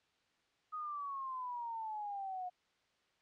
sine exponential sweep, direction down, 1258 to 718 Hz, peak -39 dBFS, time 0.72-2.5 s, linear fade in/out 20 ms, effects white hiss -75 dBFS RMS until 3.21 s + low-pass 4000 Hz 12 dB/octave

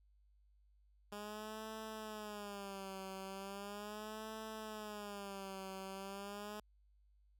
10% pulse tone with vibrato, 204.9 Hz, G#3, 23 cents flat, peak -37 dBFS, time 1.12-6.6 s, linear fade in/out 2 ms, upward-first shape sine, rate 0.38 Hz, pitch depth 120 cents each way, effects added 50 Hz sine -67 dBFS peak until 7.39 s

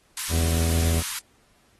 white high-pass noise, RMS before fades -30 dBFS, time 0.17-1.19 s, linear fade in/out 2 ms, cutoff 890 Hz, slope 96 dB/octave
harmonic tone, 82.41 Hz, E2, in tune, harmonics 1 / 2 / 3 / 4 / 5 / 6 / 7 / 8 / 9, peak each -21 / -32 / -32 / -39 / -38 / -43 / -40 / -45 / -43 dBFS, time 0.29-1.03 s, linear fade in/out 50 ms
effects pink hiss -62 dBFS RMS until 1.79 s + AAC 32 kbps

